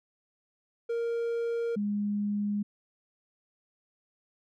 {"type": "tone pair in turn", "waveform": ["triangle", "sine"], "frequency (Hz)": [466.2, 205.7], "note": ["A#4", "G#3"], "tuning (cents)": [0, -16], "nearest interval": "octave + major second", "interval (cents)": 1416, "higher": "first", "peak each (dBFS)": [-26, -27], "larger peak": "first", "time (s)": [[0.89, 1.76], [1.76, 2.63]], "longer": "neither", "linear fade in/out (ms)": 10, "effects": []}